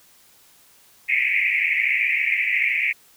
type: band-pass noise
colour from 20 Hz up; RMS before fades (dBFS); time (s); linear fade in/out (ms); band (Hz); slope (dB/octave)
pink; -21; 1.08-2.93; 20; 2000 to 2500; 96
effects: white hiss -54 dBFS RMS until 3.16 s